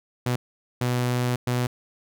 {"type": "tone bursts at uneven times", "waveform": "sawtooth", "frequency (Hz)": 123.47, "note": "B2", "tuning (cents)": 0, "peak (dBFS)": -18, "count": 3, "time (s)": [[0.26, 0.36], [0.81, 1.36], [1.47, 1.67]], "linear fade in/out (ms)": 5, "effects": []}